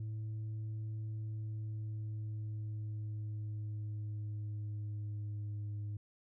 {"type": "tone with pitch glide", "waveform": "sine", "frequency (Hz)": [108.8, 103.95], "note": ["A2", "G#2"], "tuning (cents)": [-19, 2], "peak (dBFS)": -35, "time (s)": [0, 5.97], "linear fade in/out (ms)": 5, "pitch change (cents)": -79, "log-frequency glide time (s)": [1.08, 5.75], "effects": ["tanh soft clip ceiling -37 dBFS"]}